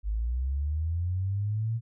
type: linear sweep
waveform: sine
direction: up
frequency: 49.72 to 116.54 Hz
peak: -26 dBFS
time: 0.03-1.81 s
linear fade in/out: 50 ms
effects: none